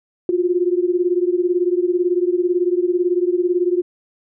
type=beating tone pair; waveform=sine; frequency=349.7 / 367.7 Hz; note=F4 / F#4; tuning=+2 / -11 cents; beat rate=18 Hz; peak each=-17 / -19 dBFS; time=0.29-3.82 s; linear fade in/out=2 ms; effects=none